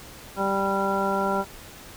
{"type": "harmonic tone", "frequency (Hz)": 196, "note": "G3", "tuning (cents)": 0, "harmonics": [1, 2, 3, 4, 5, 7], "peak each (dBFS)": [-29, -29, -29, -29, -29, -29], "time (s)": [0.36, 1.45], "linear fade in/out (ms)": 50, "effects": ["pink hiss -44 dBFS RMS until 1.96 s"]}